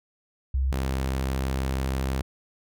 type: tone pair in turn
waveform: sine / sawtooth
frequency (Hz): 66.2 / 66.2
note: C2 / C2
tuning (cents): +21 / +21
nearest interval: unison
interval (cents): 0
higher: neither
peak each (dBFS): -21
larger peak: neither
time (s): 0.54-0.72 / 0.72-2.22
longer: second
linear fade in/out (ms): 5
effects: none